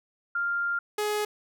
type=tone pair in turn; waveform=sine / sawtooth; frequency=1396.9 / 419.9 Hz; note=F6 / G#4; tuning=0 / +19 cents; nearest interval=octave + major sixth; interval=2081 cents; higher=first; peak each=-25 / -22 dBFS; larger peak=second; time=0.35-0.79 / 0.98-1.25 s; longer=first; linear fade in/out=5 ms; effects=none